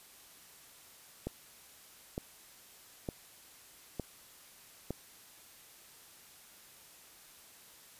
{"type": "click train", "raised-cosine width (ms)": 2, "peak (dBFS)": -22, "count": 5, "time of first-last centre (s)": [1.27, 4.906], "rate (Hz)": 1.1, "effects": ["white hiss -57 dBFS RMS until 7.99 s", "resampled to 32000 Hz"]}